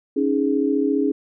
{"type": "chord", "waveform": "sine", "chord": "C# suspended second", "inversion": "none", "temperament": "just", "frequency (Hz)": [277.2, 311.8, 415.8], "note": ["C#4", "D#4", "G#4"], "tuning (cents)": [0, 4, 2], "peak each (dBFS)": [-20, -23, -22], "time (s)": [0.16, 1.12], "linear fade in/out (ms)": 10, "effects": []}